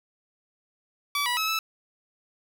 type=tone with pitch steps; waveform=15% pulse; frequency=1149 / 976 / 1293 / 1311 Hz; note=D6 / B5 / E6 / E6; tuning=-38 / -21 / -34 / -10 cents; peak=-18 dBFS; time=1.15-1.59 s; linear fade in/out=2 ms; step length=110 ms; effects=none